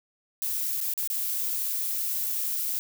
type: noise with dropouts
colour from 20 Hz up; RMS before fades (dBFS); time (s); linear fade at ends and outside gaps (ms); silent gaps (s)
violet; -29; 0.42-2.79; 0; 0.804-0.812 / 0.937-0.977 / 1.075-1.101
effects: none